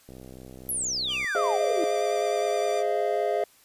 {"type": "click train", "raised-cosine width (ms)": 2, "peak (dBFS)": -31, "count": 75, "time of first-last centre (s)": [0.09, 1.244], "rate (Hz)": 64.1}
{"type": "exponential sweep", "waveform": "sine", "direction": "down", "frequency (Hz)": [11840, 311.1], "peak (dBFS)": -26, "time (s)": [0.69, 1.84], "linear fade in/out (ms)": 0}
{"type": "tone with vibrato", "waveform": "10% pulse", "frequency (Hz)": 1183, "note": "D6", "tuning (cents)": 12, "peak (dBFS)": -29, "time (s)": [1.07, 2.84], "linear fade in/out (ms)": 50, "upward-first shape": "sine", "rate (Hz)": 9.6, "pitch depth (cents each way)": 24}
{"type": "chord", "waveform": "triangle", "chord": "F minor seventh", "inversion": "first", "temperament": "equal with one note detuned", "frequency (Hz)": [415.3, 523.3, 622.3, 687.6], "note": ["Ab4", "C5", "Eb5", "F5"], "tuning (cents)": [0, 0, 0, -27], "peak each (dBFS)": [-26, -29, -27, -26], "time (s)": [1.35, 3.44], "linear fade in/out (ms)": 2}
{"effects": ["white hiss -58 dBFS RMS until 3.64 s", "resampled to 32000 Hz"]}